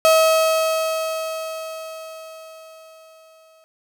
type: tone with exponential decay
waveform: 35% pulse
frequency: 641 Hz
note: E5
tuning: 49 cents flat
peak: -9 dBFS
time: 0.05-3.64 s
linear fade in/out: 0 ms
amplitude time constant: 780 ms
effects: none